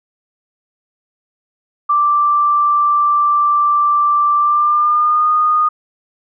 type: tone with pitch glide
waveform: sine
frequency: 1174.7 to 1229.5 Hz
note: D6 to D#6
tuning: 0 to -21 cents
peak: -10 dBFS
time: 1.89-5.69 s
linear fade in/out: 10 ms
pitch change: +79 cents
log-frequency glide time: 4.38-5.3 s
effects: none